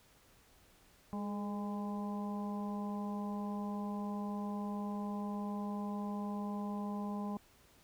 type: harmonic tone with a mistuned harmonic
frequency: 204.3 Hz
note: G#3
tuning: 28 cents flat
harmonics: 1 / 2 / 3 / 4 / 5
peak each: -37 / -49 / -50 / -47 / -48 dBFS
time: 1.13-7.37 s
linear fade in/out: 0 ms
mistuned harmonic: 2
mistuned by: +54 cents
effects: pink hiss -65 dBFS RMS until 7.83 s